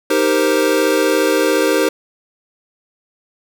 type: chord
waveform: square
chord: C minor seventh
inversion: first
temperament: equal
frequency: 311.1 / 392 / 466.2 / 523.3 Hz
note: Eb4 / G4 / Bb4 / C5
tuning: 0 / 0 / 0 / 0 cents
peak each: -19 dBFS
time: 0.1-1.89 s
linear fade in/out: 5 ms
effects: none